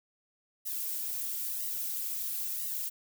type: noise with flanger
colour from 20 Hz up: violet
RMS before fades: -35 dBFS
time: 0.65-2.9 s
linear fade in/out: 20 ms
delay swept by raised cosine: 1 to 4.5 ms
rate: 1 Hz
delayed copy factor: +0.9
effects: none